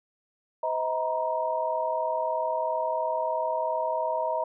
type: tone cluster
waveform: sine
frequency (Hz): 513 / 636 / 938 / 978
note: C5 / D#5 / A#5 / B5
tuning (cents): -34 / +38 / +11 / -17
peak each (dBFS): -35 / -28 / -29 / -37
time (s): 0.63-4.44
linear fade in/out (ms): 5
effects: none